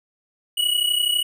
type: tone pair together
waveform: square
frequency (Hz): 2906 / 2938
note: F#7 / F#7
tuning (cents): -32 / -13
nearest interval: unison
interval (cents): 19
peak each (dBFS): -22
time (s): 0.57-1.23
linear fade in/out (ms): 10
effects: none